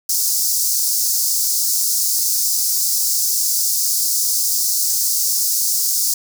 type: high-pass noise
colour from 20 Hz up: pink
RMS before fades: -18 dBFS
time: 0.09-6.14 s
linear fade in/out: 5 ms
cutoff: 4900 Hz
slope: 48 dB/octave
effects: none